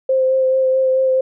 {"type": "tone with vibrato", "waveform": "sine", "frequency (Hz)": 523.3, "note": "C5", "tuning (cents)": 0, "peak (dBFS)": -12, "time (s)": [0.09, 1.21], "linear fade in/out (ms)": 5, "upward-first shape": "sine", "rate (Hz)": 4.6, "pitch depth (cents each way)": 14, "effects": []}